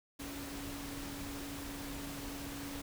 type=tone in noise; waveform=sine; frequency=281.4 Hz; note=C#4; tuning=26 cents sharp; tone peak=-44 dBFS; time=0.19-2.82 s; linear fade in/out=10 ms; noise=pink; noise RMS=-45 dBFS; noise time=0.19-2.82 s; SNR=-2 dB; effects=none